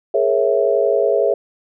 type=chord; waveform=sine; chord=A# half-diminished seventh; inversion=third; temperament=equal with one note detuned; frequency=415.3 / 466.2 / 546.4 / 659.3 Hz; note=G#4 / A#4 / C#5 / E5; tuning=0 / 0 / -25 / 0 cents; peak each=-18 / -20 / -18 / -19 dBFS; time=0.14-1.34 s; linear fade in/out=5 ms; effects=none